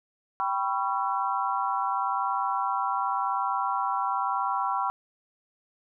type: chord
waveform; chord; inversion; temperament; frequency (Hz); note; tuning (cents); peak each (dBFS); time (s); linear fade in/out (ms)
sine; C# half-diminished seventh; second; equal with one note detuned; 784 / 987.8 / 1108.7 / 1349.3; G5 / B5 / C#6 / E6; 0 / 0 / 0 / +40; -30 / -29 / -31 / -32; 0.4-4.9; 0
effects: none